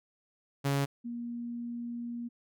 sawtooth / sine tone pair in turn, 139.6 / 237.4 Hz, C#3 / A#3, +13 / +32 cents, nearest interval major sixth, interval 919 cents, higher second, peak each -23 / -35 dBFS, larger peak first, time 0.64-0.86 / 1.04-2.29 s, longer second, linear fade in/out 20 ms, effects none

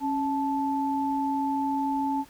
sine tone pair together, 274.9 / 873.3 Hz, C#4 / A5, -14 / -13 cents, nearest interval octave + minor sixth, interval 2001 cents, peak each -27 dBFS, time 0-2.25 s, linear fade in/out 50 ms, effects pink hiss -54 dBFS RMS until 2.29 s

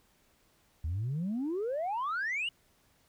sine exponential sweep, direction up, 74.3 to 2960 Hz, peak -29 dBFS, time 0.84-2.49 s, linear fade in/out 5 ms, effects tanh soft clip ceiling -28 dBFS + pink hiss -68 dBFS RMS until 3.08 s

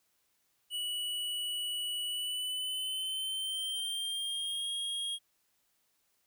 square tone with pitch glide, 2943 to 3265 Hz, F#7 to G#7, -10 to -30 cents, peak -34 dBFS, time 0.7-5.19 s, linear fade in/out 50 ms, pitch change +180 cents, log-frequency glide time 2.05-4.69 s, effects white hiss -75 dBFS RMS until 6.26 s

